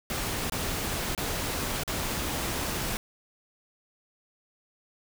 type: noise with dropouts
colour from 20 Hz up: pink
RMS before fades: -31 dBFS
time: 0.1-2.97 s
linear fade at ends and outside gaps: 1 ms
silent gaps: 0.498-0.521 / 1.15-1.177 / 1.835-1.877 s
effects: none